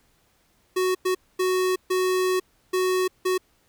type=tone bursts at uneven times; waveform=square; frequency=370 Hz; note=F#4; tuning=in tune; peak=-21 dBFS; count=6; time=0.76-0.95 / 1.05-1.15 / 1.39-1.76 / 1.9-2.4 / 2.73-3.08 / 3.25-3.38 s; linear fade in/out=10 ms; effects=pink hiss -64 dBFS RMS until 3.68 s